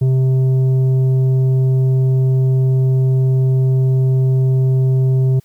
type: tone with tanh clipping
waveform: triangle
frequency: 130.81 Hz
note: C3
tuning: in tune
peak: -12 dBFS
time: 0.01-5.4 s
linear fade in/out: 10 ms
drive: 11 dB
effects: white hiss -57 dBFS RMS until 5.44 s